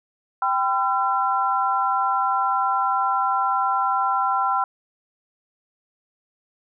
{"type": "tone cluster", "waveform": "sine", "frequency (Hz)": [784, 1013, 1355], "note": ["G5", "B5", "E6"], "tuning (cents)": [0, 44, 47], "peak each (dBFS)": -23, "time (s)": [0.42, 4.64], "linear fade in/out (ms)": 2, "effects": []}